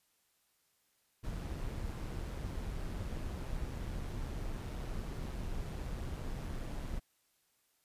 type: noise with amplitude modulation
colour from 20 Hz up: brown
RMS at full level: -38 dBFS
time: 1.23-7 s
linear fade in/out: 20 ms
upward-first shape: sine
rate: 133 Hz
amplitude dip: 35%
effects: white hiss -75 dBFS RMS until 7.84 s + resampled to 32000 Hz